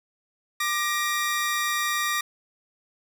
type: tone pair together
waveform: sawtooth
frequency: 1189 / 1887.4 Hz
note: D6 / A#6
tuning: +21 / +21 cents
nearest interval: minor sixth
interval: 800 cents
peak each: -23 dBFS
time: 0.6-2.21 s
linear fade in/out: 5 ms
effects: none